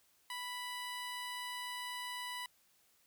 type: tone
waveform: 15% pulse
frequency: 987.8 Hz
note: B5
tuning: in tune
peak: -34 dBFS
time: 0.3-2.46 s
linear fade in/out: 2 ms
effects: white hiss -71 dBFS RMS until 3.06 s